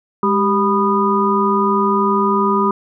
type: tone cluster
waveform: sine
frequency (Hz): 205.2 / 392.6 / 987 / 1230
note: G#3 / G4 / B5 / D#6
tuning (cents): -21 / +3 / -1 / -20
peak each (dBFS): -18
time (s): 0.23-2.71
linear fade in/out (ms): 2
effects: none